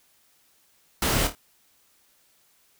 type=noise with echo; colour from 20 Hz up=pink; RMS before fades=-24 dBFS; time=1.02-1.27 s; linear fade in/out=2 ms; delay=27 ms; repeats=3; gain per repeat=-8 dB; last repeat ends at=1.351 s; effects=white hiss -63 dBFS RMS until 2.79 s